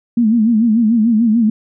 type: tone with vibrato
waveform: sine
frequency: 225.3 Hz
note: A3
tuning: 41 cents sharp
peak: -9 dBFS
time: 0.17-1.5 s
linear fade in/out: 5 ms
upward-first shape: sine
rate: 6.8 Hz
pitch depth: 110 cents each way
effects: none